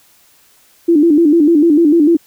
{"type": "tone with vibrato", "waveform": "sine", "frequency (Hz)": 315.7, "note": "D#4", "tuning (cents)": 25, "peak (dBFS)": -6, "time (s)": [0.88, 2.17], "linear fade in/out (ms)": 10, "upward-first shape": "square", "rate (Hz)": 6.7, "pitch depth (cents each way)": 120, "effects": ["white hiss -50 dBFS RMS until 2.26 s"]}